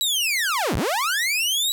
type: linear two-way sweep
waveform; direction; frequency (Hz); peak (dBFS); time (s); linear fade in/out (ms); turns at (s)
sawtooth; down then up; 3948 to 35.52 to 3948; -17; 0.01-1.72; 0; 0.76
effects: none